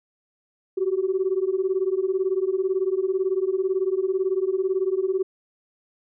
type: beating tone pair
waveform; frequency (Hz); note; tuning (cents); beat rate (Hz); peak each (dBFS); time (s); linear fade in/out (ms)
sine; 370 / 388; F#4 / G4; 0 / -18; 18; -23; 0.77-5.23; 10
effects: tanh soft clip ceiling -13 dBFS